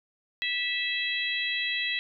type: harmonic tone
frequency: 655 Hz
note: E5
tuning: 11 cents flat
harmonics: 3 / 4 / 5 / 6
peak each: -31 / -32 / -33 / -34 dBFS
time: 0.42-1.99 s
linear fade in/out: 0 ms
effects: none